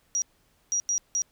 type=tone bursts at uneven times; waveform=sine; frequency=5750 Hz; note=F8; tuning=50 cents sharp; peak=-23 dBFS; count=4; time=0.15-0.22 / 0.72-0.8 / 0.89-0.98 / 1.15-1.22 s; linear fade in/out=0 ms; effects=pink hiss -66 dBFS RMS until 1.31 s